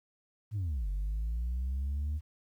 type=linear two-way sweep; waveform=sine; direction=down then up; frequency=112.2 to 46.51 to 77 Hz; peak=-28 dBFS; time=0.51-2.21 s; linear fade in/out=50 ms; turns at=0.88 s; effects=tanh soft clip ceiling -29 dBFS + 11-bit